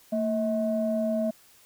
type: tone pair together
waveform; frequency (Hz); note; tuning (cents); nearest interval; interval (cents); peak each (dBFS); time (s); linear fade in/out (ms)
sine; 226.5 / 640.6; A#3 / E5; -50 / -50; octave + tritone; 1800; -26; 0.12-1.31; 10
effects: tanh soft clip ceiling -16 dBFS + white hiss -57 dBFS RMS until 1.65 s